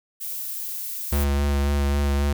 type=noise; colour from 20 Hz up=violet; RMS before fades=-31 dBFS; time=0.2-1.25 s; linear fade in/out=20 ms
type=tone with vibrato; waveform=square; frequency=70.9 Hz; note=C#2; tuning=40 cents sharp; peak=-20 dBFS; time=1.12-2.33 s; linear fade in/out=5 ms; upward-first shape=sine; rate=3.7 Hz; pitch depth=19 cents each way
effects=none